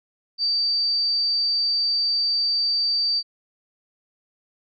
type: tone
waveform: sine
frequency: 4636 Hz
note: D8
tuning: 23 cents flat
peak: -19 dBFS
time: 0.38-3.23 s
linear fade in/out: 50 ms
effects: none